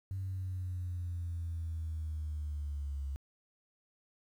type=linear sweep; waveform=sine; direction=down; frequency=96.2 to 68.3 Hz; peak=-34 dBFS; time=0.11-3.16 s; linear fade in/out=0 ms; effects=tanh soft clip ceiling -31 dBFS + 11-bit